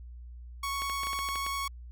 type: tone with vibrato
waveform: sawtooth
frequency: 1108.7 Hz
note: C#6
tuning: in tune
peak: -27 dBFS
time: 0.63-1.68 s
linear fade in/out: 5 ms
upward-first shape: sine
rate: 10 Hz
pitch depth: 9 cents each way
type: clicks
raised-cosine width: 0.3 ms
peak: -23 dBFS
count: 9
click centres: 0.82 / 0.898 / 1.034 / 1.07 / 1.132 / 1.19 / 1.288 / 1.357 / 1.465 s
effects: added 60 Hz sine -42 dBFS peak until 1.91 s + MP3 96 kbps